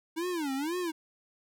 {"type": "tone with vibrato", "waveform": "square", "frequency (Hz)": 311.1, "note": "D#4", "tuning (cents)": 0, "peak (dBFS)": -31, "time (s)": [0.16, 0.92], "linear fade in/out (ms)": 20, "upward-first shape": "sine", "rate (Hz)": 2, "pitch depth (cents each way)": 270, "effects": []}